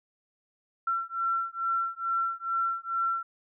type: beating tone pair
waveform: sine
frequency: 1353 / 1355.3 Hz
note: E6 / E6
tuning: +45 / +48 cents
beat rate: 2.3 Hz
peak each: -30 dBFS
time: 0.87-3.23 s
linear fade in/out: 5 ms
effects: none